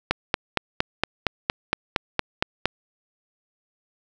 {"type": "click train", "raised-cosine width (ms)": 0.3, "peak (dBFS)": -3, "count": 12, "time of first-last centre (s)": [0.11, 2.656], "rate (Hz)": 4.32, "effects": []}